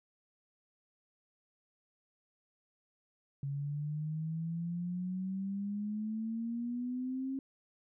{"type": "exponential sweep", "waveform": "sine", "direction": "up", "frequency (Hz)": [138.4, 270.3], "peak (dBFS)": -34, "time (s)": [3.43, 7.39], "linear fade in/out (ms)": 2, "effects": []}